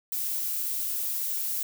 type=noise; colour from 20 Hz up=violet; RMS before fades=-30 dBFS; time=0.12-1.63 s; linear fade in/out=2 ms; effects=none